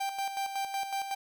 45% pulse tone with tremolo, 786 Hz, G5, 4 cents sharp, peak -30 dBFS, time 0-1.15 s, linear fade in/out 10 ms, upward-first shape square, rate 5.4 Hz, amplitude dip 55%, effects none

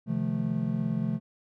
triangle chord, F dominant seventh, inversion second, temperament just, 130.96 / 157.15 / 174.61 / 218.3 Hz, C3 / Eb3 / F3 / A3, +2 / +18 / 0 / -13 cents, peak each -31 / -32 / -30 / -28 dBFS, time 0.06-1.2 s, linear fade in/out 50 ms, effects none

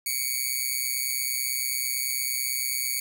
5% pulse tone with amplitude modulation, 2246 Hz, C#7, 22 cents sharp, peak -13 dBFS, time 0.06-3 s, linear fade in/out 5 ms, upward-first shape sine, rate 129 Hz, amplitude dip 75%, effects none

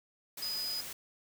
sine tone in noise, 4978 Hz, D#8, in tune, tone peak -34 dBFS, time 0.42-0.81 s, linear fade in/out 5 ms, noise white, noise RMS -43 dBFS, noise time 0.37-0.93 s, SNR +6 dB, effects none

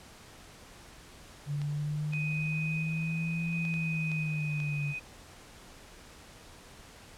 sine linear two-way sweep, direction up then down, 143.9 to 167.5 to 143.9 Hz, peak -30 dBFS, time 1.46-4.95 s, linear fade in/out 50 ms, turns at 3.53 s
clicks, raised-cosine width 0.2 ms, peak -28 dBFS, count 6, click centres 1.617 / 2.135 / 3.652 / 3.74 / 4.117 / 4.602 s
sine tone with tremolo, 2500 Hz, D#7, 8 cents sharp, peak -34 dBFS, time 2.12-5 s, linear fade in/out 20 ms, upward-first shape square, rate 0.71 Hz, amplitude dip 30%
effects pink hiss -52 dBFS RMS until 7.17 s + low-pass 10000 Hz 12 dB/octave

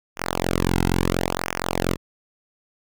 sawtooth tone with flanger, 44.23 Hz, F1, 23 cents sharp, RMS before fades -23 dBFS, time 0.16-1.97 s, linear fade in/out 50 ms, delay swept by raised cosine 0.24 to 1.74 ms, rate 0.74 Hz, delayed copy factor -1, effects none

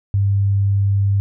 sine tone, 99.4 Hz, G2, 25 cents sharp, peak -13 dBFS, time 0.14-1.2 s, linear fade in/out 0 ms, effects none

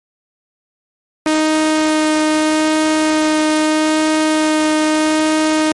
sawtooth tone with vibrato, 310.3 Hz, D#4, 5 cents flat, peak -8 dBFS, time 1.26-5.72 s, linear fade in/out 2 ms, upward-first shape sine, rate 0.79 Hz, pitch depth 8 cents each way, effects MP3 48 kbps

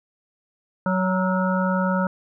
harmonic tone with a mistuned harmonic, 186.4 Hz, F#3, 13 cents sharp, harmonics 1 / 3 / 5 / 7 / 8, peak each -21 / -26 / -28 / -29 / -30 dBFS, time 0.86-2.07 s, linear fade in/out 2 ms, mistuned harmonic 8, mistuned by -66 cents, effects none

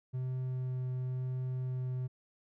triangle tone with vibrato, 128 Hz, C3, 38 cents flat, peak -31 dBFS, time 0.13-2.08 s, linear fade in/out 20 ms, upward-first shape triangle, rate 0.96 Hz, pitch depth 9 cents each way, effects none

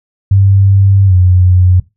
sine tone with pitch glide, 98 to 90.91 Hz, G2 to F#2, 0 to -30 cents, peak -4 dBFS, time 0.31-1.8 s, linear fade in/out 5 ms, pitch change -130 cents, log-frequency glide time 1.06-1.14 s, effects noise-tail reverb RT60 0.2 s tail -18 dB re dry

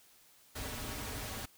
pink noise with comb filter, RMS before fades -41 dBFS, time 0.55-1.46 s, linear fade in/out 10 ms, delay 5.8 ms, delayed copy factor -0.6, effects white hiss -63 dBFS RMS until 1.57 s

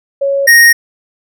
sine / square tone pair in turn, 554.4 / 1864.8 Hz, C#5 / A#6, 0 / 0 cents, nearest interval octave + major sixth, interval 2100 cents, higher second, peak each -10 / -3 dBFS, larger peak second, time 0.21-0.47 / 0.47-0.73 s, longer neither, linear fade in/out 10 ms, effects none

